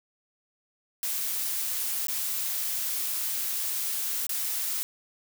blue noise with dropouts, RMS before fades -30 dBFS, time 1.03-4.83 s, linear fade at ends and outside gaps 0 ms, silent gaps 2.069-2.083 / 4.267-4.293 s, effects none

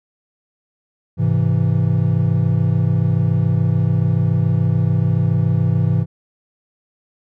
triangle chord, Ab augmented, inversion none, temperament equal, 103.83 / 130.81 / 164.81 Hz, Ab2 / C3 / E3, 0 / 0 / 0 cents, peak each -16 dBFS, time 1.17-6.06 s, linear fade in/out 50 ms, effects none

